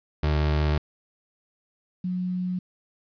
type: tone pair in turn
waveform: 30% pulse / sine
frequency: 75.5 / 181.76 Hz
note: D2 / F#3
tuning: +48 / -31 cents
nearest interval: octave + minor third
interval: 1521 cents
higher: second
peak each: -18 / -25 dBFS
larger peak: first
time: 0.23-0.78 / 2.04-2.59 s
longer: neither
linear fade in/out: 5 ms
effects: resampled to 11025 Hz + 10-bit